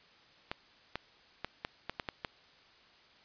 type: clicks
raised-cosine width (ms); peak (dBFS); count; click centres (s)
0.3; -19; 8; 0.515 / 0.956 / 1.446 / 1.649 / 1.896 / 1.998 / 2.088 / 2.248
effects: white hiss -61 dBFS RMS until 3.24 s + resampled to 11025 Hz